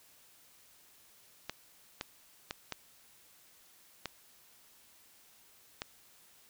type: clicks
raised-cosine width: 0.2 ms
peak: -19 dBFS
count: 6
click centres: 1.496 / 2.011 / 2.509 / 2.723 / 4.057 / 5.819 s
effects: white hiss -62 dBFS RMS until 6.49 s